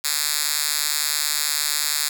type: tone with high-pass filter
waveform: 5% pulse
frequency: 148.9 Hz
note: D3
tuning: 24 cents sharp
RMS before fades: -23 dBFS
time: 0.04-2.09 s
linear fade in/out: 10 ms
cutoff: 4300 Hz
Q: 0.66
effects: none